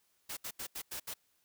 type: noise bursts at uneven times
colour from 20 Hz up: white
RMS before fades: -41 dBFS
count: 6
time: 0.29-0.37 / 0.44-0.51 / 0.59-0.67 / 0.75-0.82 / 0.91-1 / 1.07-1.14 s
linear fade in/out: 10 ms
effects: white hiss -74 dBFS RMS until 1.44 s